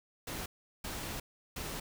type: noise bursts at uneven times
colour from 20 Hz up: pink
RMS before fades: -40 dBFS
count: 3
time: 0.27-0.46 / 0.84-1.2 / 1.56-1.8 s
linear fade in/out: 5 ms
effects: none